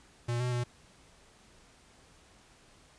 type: tone with pitch steps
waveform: square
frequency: 119.6 / 124.1 / 121.6 Hz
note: A#2 / B2 / B2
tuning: +45 / +9 / -26 cents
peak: -30 dBFS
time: 0.28-0.64 s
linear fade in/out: 10 ms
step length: 120 ms
effects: pink hiss -60 dBFS RMS until 2.98 s + resampled to 22050 Hz